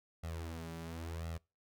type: tone with flanger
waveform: sawtooth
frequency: 82.41 Hz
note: E2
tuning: in tune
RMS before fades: -43 dBFS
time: 0.23-1.38 s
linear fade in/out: 10 ms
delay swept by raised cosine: 1.5 to 5.2 ms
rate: 0.95 Hz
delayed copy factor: +0.75
effects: noise-tail reverb RT60 0.3 s tail -26 dB re dry